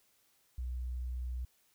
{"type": "tone", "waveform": "sine", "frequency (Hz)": 62, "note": "B1", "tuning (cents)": 7, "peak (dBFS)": -35, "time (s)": [0.58, 1.45], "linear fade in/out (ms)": 5, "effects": ["white hiss -71 dBFS RMS until 1.74 s"]}